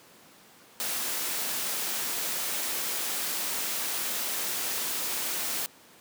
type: noise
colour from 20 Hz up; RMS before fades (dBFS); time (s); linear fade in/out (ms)
white; -31; 0.8-5.66; 0
effects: pink hiss -54 dBFS RMS until 6 s + high-pass 200 Hz 12 dB/octave